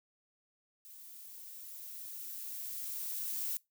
violet noise with level ramp, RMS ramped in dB -53 to -36 dBFS, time 0.85-3.57 s, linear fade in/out 0 ms, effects noise-tail reverb RT60 0.2 s tail -23 dB re dry

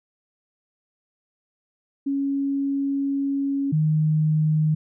sine tone pair in turn, 277.2 / 154.77 Hz, C#4 / D#3, 0 / -9 cents, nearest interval minor seventh, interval 1009 cents, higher first, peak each -21 / -17 dBFS, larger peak second, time 2.06-3.72 / 3.72-4.75 s, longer first, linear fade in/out 10 ms, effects none

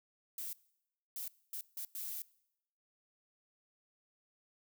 violet noise bursts at uneven times, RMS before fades -42 dBFS, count 5, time 0.38-0.53 / 1.16-1.28 / 1.53-1.61 / 1.77-1.85 / 1.95-2.22 s, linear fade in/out 2 ms, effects noise-tail reverb RT60 0.8 s tail -22 dB re dry

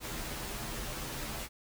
pink noise with comb filter, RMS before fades -39 dBFS, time 0-1.49 s, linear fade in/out 50 ms, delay 11 ms, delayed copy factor -0.6, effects none

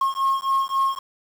triangle beating tone pair, 1079 / 1082.7 Hz, C#6 / C#6, -47 / -41 cents, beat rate 3.7 Hz, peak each -20 dBFS, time 0.01-0.99 s, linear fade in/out 5 ms, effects tanh soft clip ceiling -11 dBFS + 7-bit

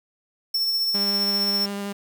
square tone with tremolo, 5400 Hz, E8, 41 cents sharp, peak -20 dBFS, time 0.54-1.66 s, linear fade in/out 5 ms, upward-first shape sine, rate 15 Hz, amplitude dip 30%
sawtooth tone with vibrato, 200.9 Hz, G3, 43 cents sharp, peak -24 dBFS, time 0.94-1.93 s, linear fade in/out 10 ms, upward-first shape square, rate 12 Hz, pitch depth 8 cents each way
effects 8-bit

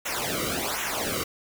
pink noise with flanger, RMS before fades -29 dBFS, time 0.05-1.24 s, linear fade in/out 10 ms, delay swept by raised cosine 0.21 to 1.19 ms, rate 1.3 Hz, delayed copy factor -0.9, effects none

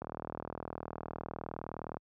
click train, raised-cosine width 1 ms, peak -25 dBFS, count 78, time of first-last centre 0.02-1.969 s, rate 39.5 Hz, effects high-pass 60 Hz 12 dB/octave

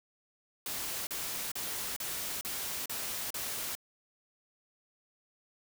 white noise bursts, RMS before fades -37 dBFS, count 7, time 0.66-3.752 s, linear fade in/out 2 ms, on 410 ms, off 37 ms, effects none

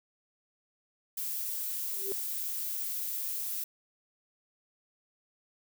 violet noise, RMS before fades -35 dBFS, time 1.17-3.64 s, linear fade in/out 5 ms
sine tone with exponential growth, 392 Hz, G4, in tune, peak -30 dBFS, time 1.89-2.12 s, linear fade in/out 0 ms, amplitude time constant 48 ms
effects none

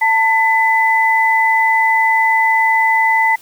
sine tone pair together, 893 / 2005 Hz, A5 / B6, +25 / +26 cents, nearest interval octave + major second, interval 1401 cents, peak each -13 dBFS, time 0.01-3.36 s, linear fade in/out 10 ms, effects white hiss -44 dBFS RMS until 3.41 s

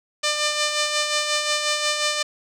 5% pulse tone with tremolo, 598 Hz, D5, 31 cents sharp, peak -7 dBFS, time 0.23-2.23 s, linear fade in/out 10 ms, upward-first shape sine, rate 5.6 Hz, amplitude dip 45%, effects low-pass 9000 Hz 12 dB/octave

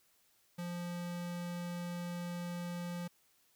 square tone, 174.61 Hz, F3, in tune, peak -39 dBFS, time 0.58-3.08 s, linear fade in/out 10 ms, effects white hiss -71 dBFS RMS until 3.55 s

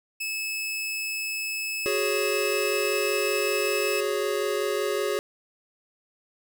sawtooth tone, 2600 Hz, E7, 24 cents flat, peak -25 dBFS, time 0.2-4.01 s, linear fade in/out 10 ms
square chord, F# suspended second, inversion none, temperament equal, 370 / 415.3 / 554.4 Hz, F#4 / G#4 / C#5, 0 / 0 / 0 cents, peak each -31 / -28 / -31 dBFS, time 1.86-5.19 s, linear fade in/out 0 ms
effects none

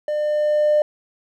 triangle tone with level ramp, 600 Hz, D5, 37 cents sharp, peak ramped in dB -18 to -9 dBFS, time 0.08-0.82 s, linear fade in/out 2 ms, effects tanh soft clip ceiling -10 dBFS

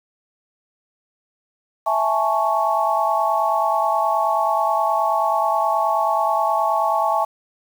sine chord, A major seventh, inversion second, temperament equal, 659.3 / 830.6 / 880 / 1108.7 Hz, E5 / G#5 / A5 / C#6, 0 / 0 / 0 / 0 cents, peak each -22 dBFS, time 1.86-7.25 s, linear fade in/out 10 ms, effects 7-bit

